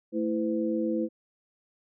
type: tone cluster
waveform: sine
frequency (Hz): 221.9 / 329.9 / 507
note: A3 / E4 / B4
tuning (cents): +15 / +1 / +45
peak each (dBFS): -30 / -28 / -32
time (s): 0.12-1.09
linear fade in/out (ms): 50
effects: none